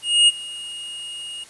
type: tone with ADSR envelope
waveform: square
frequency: 2860 Hz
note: F7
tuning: 41 cents sharp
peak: -10 dBFS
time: 0.02-1.44 s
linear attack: 260 ms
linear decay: 27 ms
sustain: -21 dB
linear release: 6 ms
effects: white hiss -46 dBFS RMS until 1.49 s + resampled to 24000 Hz